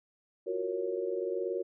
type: chord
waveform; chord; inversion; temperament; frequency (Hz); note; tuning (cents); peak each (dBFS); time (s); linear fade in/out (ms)
sine; Gb major seventh; third; equal; 349.2 / 370 / 466.2 / 554.4; F4 / Gb4 / Bb4 / Db5; 0 / 0 / 0 / 0; -40 / -34 / -35 / -38; 0.46-1.63; 20
effects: none